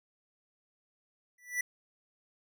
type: tone with exponential growth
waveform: square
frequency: 1969 Hz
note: B6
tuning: 6 cents flat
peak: -27 dBFS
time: 1.38-1.61 s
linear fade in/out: 5 ms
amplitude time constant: 50 ms
effects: none